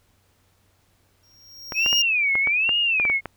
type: tone with exponential growth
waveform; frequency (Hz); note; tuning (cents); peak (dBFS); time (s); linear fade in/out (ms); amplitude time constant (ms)
square; 5588; F8; 0; -19; 1.23-2.02; 5; 170
type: clicks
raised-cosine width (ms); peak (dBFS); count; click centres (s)
0.5; -14; 10; 1.722 / 1.862 / 1.929 / 2.354 / 2.473 / 2.692 / 2.999 / 3.052 / 3.099 / 3.257
type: tone with vibrato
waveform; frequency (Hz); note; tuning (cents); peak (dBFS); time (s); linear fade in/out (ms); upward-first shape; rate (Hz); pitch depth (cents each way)
sine; 2489; D#7; 0; -18; 1.74-3.21; 50; sine; 1.2; 240
effects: added 94 Hz sine -64 dBFS peak until 3.36 s + pink hiss -64 dBFS RMS until 3.36 s